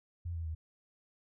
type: tone with pitch steps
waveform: sine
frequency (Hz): 86 / 82.69 / 79.5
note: F2 / E2 / D#2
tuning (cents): -26 / +6 / +38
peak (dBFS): -35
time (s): 0.25-0.55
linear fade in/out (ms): 10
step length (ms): 100
effects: none